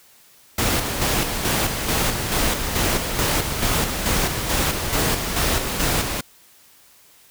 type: noise with tremolo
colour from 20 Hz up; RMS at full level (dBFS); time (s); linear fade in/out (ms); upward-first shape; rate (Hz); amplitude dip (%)
pink; -20; 0.58-6.21; 5; square; 2.3; 45
effects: white hiss -52 dBFS RMS until 7.3 s